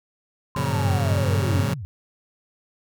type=linear sweep; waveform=sine; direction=down; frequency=1046.5 to 77.78 Hz; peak=-30 dBFS; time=0.55-1.85 s; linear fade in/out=0 ms
type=chord; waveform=sawtooth; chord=Gb major seventh; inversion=none; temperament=just; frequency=92.5 / 115.62 / 138.75 / 173.43 Hz; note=Gb2 / Bb2 / Db3 / F3; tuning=0 / -14 / +2 / -12 cents; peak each=-26 / -23 / -21 / -27 dBFS; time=0.56-1.74 s; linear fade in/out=5 ms
type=tone with vibrato; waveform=sine; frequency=96.9 Hz; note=G2; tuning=20 cents flat; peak=-21 dBFS; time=0.7-1.69 s; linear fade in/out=50 ms; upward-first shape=sine; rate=7.8 Hz; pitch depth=66 cents each way
effects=none